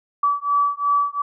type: beating tone pair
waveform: sine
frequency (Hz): 1148 / 1150.8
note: D6 / D6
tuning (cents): -40 / -36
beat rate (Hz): 2.8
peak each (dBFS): -20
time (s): 0.23-1.22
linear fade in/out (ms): 5
effects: none